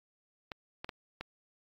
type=clicks; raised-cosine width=0.3 ms; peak=-23 dBFS; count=4; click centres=0.518 / 0.845 / 0.892 / 1.21 s; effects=AAC 48 kbps